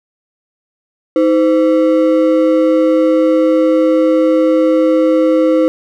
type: ring-modulated tone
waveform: triangle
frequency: 415.3 Hz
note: G#4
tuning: in tune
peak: -3 dBFS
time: 1.16-5.68 s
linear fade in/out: 0 ms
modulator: 98.1 Hz
effects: none